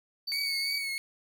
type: tone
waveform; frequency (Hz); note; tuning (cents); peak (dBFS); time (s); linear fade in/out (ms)
triangle; 4572; D8; -47; -30; 0.27-0.79; 10
type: tone with vibrato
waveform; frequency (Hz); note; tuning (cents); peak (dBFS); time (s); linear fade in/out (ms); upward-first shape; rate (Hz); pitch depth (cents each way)
30% pulse; 2217; C#7; 0; -29; 0.32-0.98; 0; triangle; 2.9; 44
effects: none